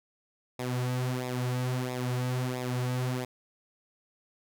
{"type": "tone with flanger", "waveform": "sawtooth", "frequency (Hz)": 125.9, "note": "B2", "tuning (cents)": 34, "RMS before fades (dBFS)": -31, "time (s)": [0.59, 3.25], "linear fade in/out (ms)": 5, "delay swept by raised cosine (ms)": [0.66, 5.16], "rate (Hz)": 1.5, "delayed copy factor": -0.7, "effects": []}